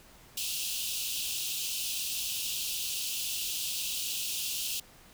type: high-pass noise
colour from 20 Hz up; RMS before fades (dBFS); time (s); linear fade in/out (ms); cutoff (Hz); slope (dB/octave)
pink; -34; 0.37-4.8; 5; 2600; 96
effects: pink hiss -56 dBFS RMS until 5.13 s